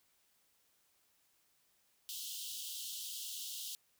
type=high-pass noise; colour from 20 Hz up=pink; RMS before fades=-44 dBFS; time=2.09-3.75 s; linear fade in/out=0 ms; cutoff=2900 Hz; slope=96 dB/octave; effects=white hiss -74 dBFS RMS until 3.99 s